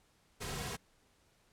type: noise with comb filter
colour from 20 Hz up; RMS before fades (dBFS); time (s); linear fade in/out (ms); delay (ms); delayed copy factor
pink; -40; 0.4-0.77; 20; 3.4; -0.65
effects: pink hiss -70 dBFS RMS until 1.52 s + low-pass 11000 Hz 12 dB/octave